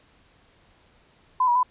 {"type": "tone with pitch steps", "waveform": "sine", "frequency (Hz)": [1011, 963, 1003], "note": ["B5", "B5", "B5"], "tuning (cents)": [40, -44, 26], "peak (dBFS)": -17, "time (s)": [1.4, 1.631], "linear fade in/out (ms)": 5, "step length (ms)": 77, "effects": ["pink hiss -59 dBFS RMS until 1.7 s", "resampled to 8000 Hz"]}